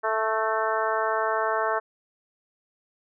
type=harmonic tone with a mistuned harmonic; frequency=220 Hz; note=A3; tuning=in tune; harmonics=2 / 3 / 4 / 5 / 6 / 7 / 8; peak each=-30 / -28 / -30 / -29 / -31 / -32 / -36 dBFS; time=0.03-1.8 s; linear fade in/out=20 ms; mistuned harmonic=8; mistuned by=+31 cents; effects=none